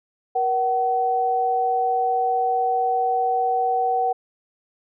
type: tone pair together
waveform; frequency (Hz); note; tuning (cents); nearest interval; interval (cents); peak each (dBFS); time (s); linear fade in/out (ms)
sine; 475.9 / 755.9; A#4 / F#5; +36 / +37; minor sixth; 801; -25 / -19; 0.35-4.13; 10
effects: none